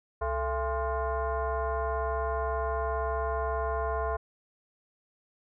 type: tone with frequency modulation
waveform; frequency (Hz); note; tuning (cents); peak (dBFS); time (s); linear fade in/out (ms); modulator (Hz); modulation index
sine; 303.5; D#4; -43; -27; 0.21-4.17; 10; 372; 2.4
effects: none